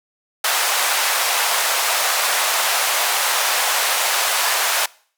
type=band-pass noise; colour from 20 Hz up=pink; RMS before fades=-19 dBFS; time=0.44-4.86 s; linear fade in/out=5 ms; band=670 to 16000 Hz; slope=24 dB/octave; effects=noise-tail reverb RT60 0.5 s tail -23 dB re dry